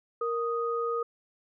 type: tone pair together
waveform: sine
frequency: 466.2 / 1244.6 Hz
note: A#4 / D#6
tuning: 0 / 0 cents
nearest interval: octave + perfect fourth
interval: 1700 cents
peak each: -29 / -31 dBFS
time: 0.21-1.03 s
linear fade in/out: 5 ms
effects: none